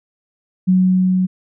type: tone with level ramp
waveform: sine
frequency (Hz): 185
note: F#3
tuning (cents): 0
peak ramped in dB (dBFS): -9 to -13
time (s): 0.67-1.27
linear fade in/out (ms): 20
effects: none